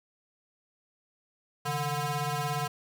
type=ring-modulated tone; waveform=20% pulse; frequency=293.7 Hz; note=D4; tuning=in tune; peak=-21 dBFS; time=1.65-2.68 s; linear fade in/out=10 ms; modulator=432 Hz; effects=none